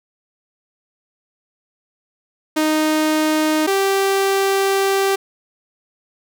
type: tone pair in turn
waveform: sawtooth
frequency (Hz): 310 / 390.6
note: D#4 / G4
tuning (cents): -6 / -6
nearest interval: major third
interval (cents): 400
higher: second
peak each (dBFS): -11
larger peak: neither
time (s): 2.56-3.67 / 3.67-5.16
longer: second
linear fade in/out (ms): 10
effects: none